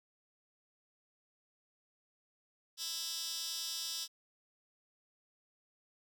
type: tone with high-pass filter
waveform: 15% pulse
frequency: 329.6 Hz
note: E4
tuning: in tune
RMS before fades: -40 dBFS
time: 2.77-4.08 s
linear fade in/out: 50 ms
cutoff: 4500 Hz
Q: 3
effects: none